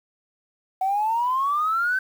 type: exponential sweep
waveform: sine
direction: up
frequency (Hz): 746 to 1550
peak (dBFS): -19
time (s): 0.81-1.99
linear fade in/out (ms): 5
effects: tanh soft clip ceiling -15 dBFS + 8-bit